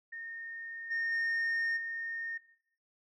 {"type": "tone with level steps", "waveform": "sine", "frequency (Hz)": 1834, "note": "A#6", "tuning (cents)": -29, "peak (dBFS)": [-40, -29, -27, -35], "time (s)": [0.12, 2.38], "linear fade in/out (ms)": 10, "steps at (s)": [0.9, 1.11, 1.76], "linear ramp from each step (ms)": 20, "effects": ["noise-tail reverb RT60 0.7 s tail -17 dB re dry", "tanh soft clip ceiling -28 dBFS"]}